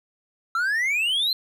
triangle exponential sweep, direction up, 1318.5 to 4194 Hz, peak -19 dBFS, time 0.55-1.33 s, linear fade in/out 2 ms, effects none

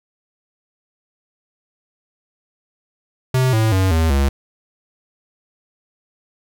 square tone with pitch steps, 129.2 / 110.54 / 94.58 / 80.92 / 69.24 Hz, C3 / A2 / F#2 / E2 / C#2, -21 / +8 / +39 / -32 / -1 cents, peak -14 dBFS, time 3.34-4.29 s, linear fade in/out 5 ms, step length 190 ms, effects none

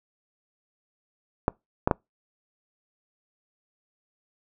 clicks, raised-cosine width 1 ms, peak -6 dBFS, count 3, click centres 1.481 / 1.875 / 1.912 s, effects noise-tail reverb RT60 0.2 s tail -26 dB re dry

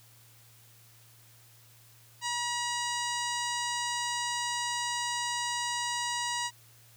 harmonic tone, 960 Hz, B5, 49 cents flat, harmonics 1 / 2 / 3 / 4 / 5 / 6 / 7 / 8 / 9, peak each -34 / -37 / -39 / -40 / -41 / -42 / -42 / -43 / -44 dBFS, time 2.21-6.51 s, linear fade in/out 50 ms, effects added 115 Hz sine -59 dBFS peak until 6.96 s + white hiss -59 dBFS RMS until 6.96 s

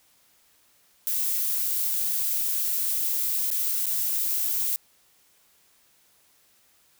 violet noise with dropouts, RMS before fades -26 dBFS, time 1.07-4.76 s, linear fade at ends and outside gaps 0 ms, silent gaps 3.503-3.513 / 3.858-3.866 s, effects white hiss -62 dBFS RMS until 6.99 s

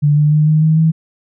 sine tone with pitch steps, 146.83 / 149.48 / 152.18 / 154.93 / 157.73 / 160.58 Hz, D3 / D3 / D#3 / D#3 / D#3 / E3, 0 / +31 / -38 / -7 / +24 / -45 cents, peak -8 dBFS, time 0.02-0.92 s, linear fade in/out 20 ms, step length 150 ms, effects none

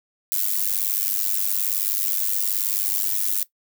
violet noise with amplitude modulation, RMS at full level -19 dBFS, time 0.32-3.43 s, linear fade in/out 0 ms, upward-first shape sine, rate 98.9 Hz, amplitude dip 100%, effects noise-tail reverb RT60 0.1 s tail -17 dB re dry

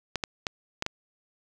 clicks, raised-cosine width 0.2 ms, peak -11 dBFS, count 5, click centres 0.157 / 0.238 / 0.468 / 0.824 / 0.864 s, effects none

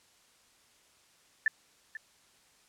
sine tone with echo, 1760 Hz, A6, in tune, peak -22 dBFS, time 1.46-1.48 s, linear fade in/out 2 ms, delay 490 ms, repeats 1, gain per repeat -15 dB, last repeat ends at 1.97 s, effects white hiss -64 dBFS RMS until 2.68 s + low-pass 9000 Hz 12 dB/octave

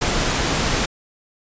pink noise, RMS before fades -20 dBFS, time 0.01-0.86 s, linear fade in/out 10 ms, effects resampled to 16000 Hz

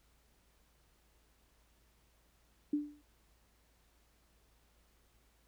sine tone with exponential decay, 294.5 Hz, D4, 5 cents sharp, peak -27 dBFS, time 2.73-3.02 s, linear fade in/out 5 ms, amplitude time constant 63 ms, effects added 56 Hz sine -70 dBFS peak until 5.47 s + pink hiss -72 dBFS RMS until 5.47 s

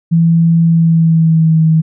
sine tone with pitch glide, 166.2 to 159.71 Hz, E3 to D#3, +15 to +46 cents, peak -6 dBFS, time 0.11-1.82 s, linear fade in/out 20 ms, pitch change -69 cents, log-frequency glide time 0.65-1.62 s, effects none

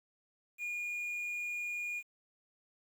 triangle tone with quantisation, 2433 Hz, D#7, 39 cents flat, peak -34 dBFS, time 0.58-2.03 s, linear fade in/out 50 ms, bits 10, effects none

